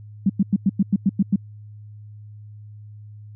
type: tone bursts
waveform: sine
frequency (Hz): 196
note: G3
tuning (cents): 0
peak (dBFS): -13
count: 9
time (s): 0.26-1.36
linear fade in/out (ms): 5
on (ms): 36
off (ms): 97
effects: added 105 Hz sine -38 dBFS peak until 3.35 s